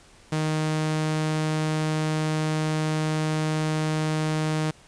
sawtooth tone, 155.56 Hz, D#3, in tune, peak -19 dBFS, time 0.32-4.71 s, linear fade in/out 5 ms, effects pink hiss -53 dBFS RMS until 4.87 s + resampled to 22050 Hz

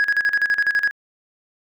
sine tone with tremolo, 1661.2 Hz, G#6, in tune, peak -12 dBFS, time 0-0.91 s, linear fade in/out 0 ms, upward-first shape square, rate 12 Hz, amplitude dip 80%, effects tanh soft clip ceiling -13 dBFS

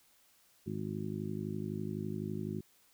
harmonic tone, 51.91 Hz, G#1, in tune, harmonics 2 / 3 / 4 / 5 / 6 / 7, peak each -43 / -41 / -40 / -47 / -45 / -43 dBFS, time 0.66-2.61 s, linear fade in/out 10 ms, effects white hiss -67 dBFS RMS until 2.93 s

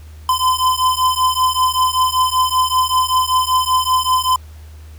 square beating tone pair, 1020 / 1025.2 Hz, C6 / C6, -44 / -36 cents, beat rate 5.2 Hz, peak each -17 dBFS, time 0.29-4.36 s, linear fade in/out 2 ms, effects added 77 Hz sine -34 dBFS peak until 4.98 s + pink hiss -49 dBFS RMS until 4.98 s

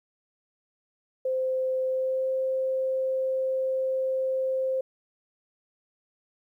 sine tone with pitch glide, 519 to 524.4 Hz, C5 to C5, -14 to +4 cents, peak -24 dBFS, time 1.25-4.81 s, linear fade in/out 5 ms, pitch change +18 cents, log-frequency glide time 1.86-2.3 s, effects 11-bit

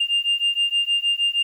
sine beating tone pair, 2800 / 2806.4 Hz, F7 / F7, +4 / +8 cents, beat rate 6.4 Hz, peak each -20 dBFS, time 0-1.43 s, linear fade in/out 10 ms, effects tanh soft clip ceiling -14 dBFS + 9-bit

